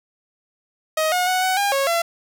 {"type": "tone with pitch steps", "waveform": "sawtooth", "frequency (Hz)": [629, 723, 739, 748, 806, 549, 677], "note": ["D#5", "F#5", "F#5", "F#5", "G5", "C#5", "E5"], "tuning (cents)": [19, -40, -2, 19, 48, -17, 46], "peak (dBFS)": -14, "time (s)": [0.97, 2.02], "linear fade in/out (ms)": 5, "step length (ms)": 150, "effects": []}